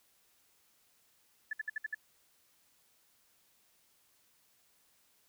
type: tone bursts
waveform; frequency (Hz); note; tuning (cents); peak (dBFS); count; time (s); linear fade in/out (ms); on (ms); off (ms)
sine; 1735; A6; -25; -33; 6; 1.51-1.947; 5; 22; 61
effects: white hiss -70 dBFS RMS until 5.28 s